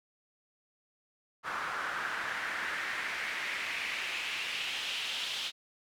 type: noise with band-pass filter sweep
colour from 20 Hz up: pink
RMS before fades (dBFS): -36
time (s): 1.43-5.52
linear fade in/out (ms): 50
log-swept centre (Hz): 1300 to 3400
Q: 2.8
effects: none